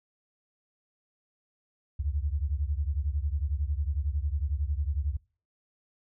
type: beating tone pair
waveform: sine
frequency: 68.6 / 79.6 Hz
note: C#2 / D#2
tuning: -17 / +40 cents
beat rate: 11 Hz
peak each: -29 / -31 dBFS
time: 1.99-5.17 s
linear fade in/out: 10 ms
effects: noise-tail reverb RT60 0.4 s tail -23 dB re dry